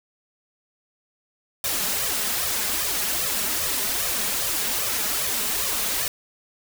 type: noise with flanger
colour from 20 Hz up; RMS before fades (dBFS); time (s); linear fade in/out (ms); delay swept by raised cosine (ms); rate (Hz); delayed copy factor
white; -25; 1.64-6.08; 2; 1.6 to 4.9; 2.5; +0.85
effects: none